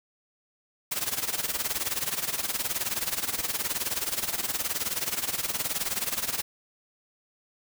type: noise with tremolo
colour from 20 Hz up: white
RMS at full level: -27 dBFS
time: 0.91-6.42 s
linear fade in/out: 10 ms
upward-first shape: sine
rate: 19 Hz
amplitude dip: 80%
effects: none